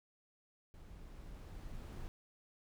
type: noise with level ramp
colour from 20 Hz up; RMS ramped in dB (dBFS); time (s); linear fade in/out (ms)
brown; -54 to -45; 0.74-2.08; 0
effects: none